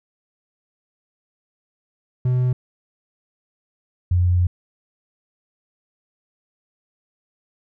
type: tone pair in turn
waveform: triangle / sine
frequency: 125.9 / 89.02 Hz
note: B2 / F2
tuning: +34 / +34 cents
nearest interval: tritone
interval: 600 cents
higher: first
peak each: -14 dBFS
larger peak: neither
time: 2.25-2.53 / 4.11-4.47 s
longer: second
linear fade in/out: 5 ms
effects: none